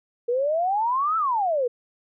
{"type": "exponential two-way sweep", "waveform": "sine", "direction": "up then down", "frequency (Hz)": [466.2, 1342, 466.2], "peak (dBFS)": -20, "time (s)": [0.28, 1.68], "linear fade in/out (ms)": 10, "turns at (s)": 1.17, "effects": []}